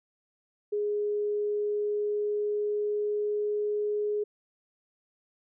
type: tone with pitch glide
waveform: sine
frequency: 415.3 to 417.7 Hz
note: G#4 to G#4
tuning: 0 to +10 cents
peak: -26 dBFS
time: 0.72-4.24 s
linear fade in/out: 10 ms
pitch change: +10 cents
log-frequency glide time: 0.94-3.59 s
effects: none